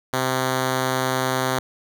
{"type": "tone", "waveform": "5% pulse", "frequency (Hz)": 130, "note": "C3", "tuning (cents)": -11, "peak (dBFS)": -9, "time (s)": [0.13, 1.59], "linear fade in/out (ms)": 2, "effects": []}